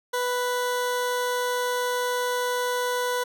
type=tone; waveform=20% pulse; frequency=493.9 Hz; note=B4; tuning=in tune; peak=-19 dBFS; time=0.13-3.24 s; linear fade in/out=10 ms; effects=none